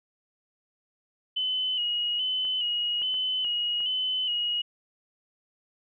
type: tone with vibrato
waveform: sine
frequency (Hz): 2960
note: F#7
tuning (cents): 0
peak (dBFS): -25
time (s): 1.36-4.62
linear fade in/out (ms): 10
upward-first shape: square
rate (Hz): 1.2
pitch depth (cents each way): 40
type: clicks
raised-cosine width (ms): 0.5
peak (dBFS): -33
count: 5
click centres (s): 2.451 / 3.018 / 3.143 / 3.448 / 3.805
effects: none